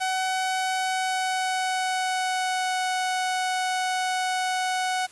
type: tone with pitch glide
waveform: sawtooth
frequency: 751 to 741.1 Hz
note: F#5 to F#5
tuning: +26 to +3 cents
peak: -20 dBFS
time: 0-5.07 s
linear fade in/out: 20 ms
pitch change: -23 cents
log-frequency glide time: 0.78-2.79 s
effects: white hiss -50 dBFS RMS until 5.11 s + resampled to 24000 Hz